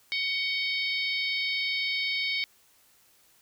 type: harmonic tone with a mistuned harmonic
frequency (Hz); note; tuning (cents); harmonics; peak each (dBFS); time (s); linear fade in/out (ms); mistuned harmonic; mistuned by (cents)
746; F#5; +14; 3 / 4 / 5 / 6 / 7; -29 / -35 / -34 / -35 / -40; 0.12-2.44; 0; 4; +73
effects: white hiss -62 dBFS RMS until 3.41 s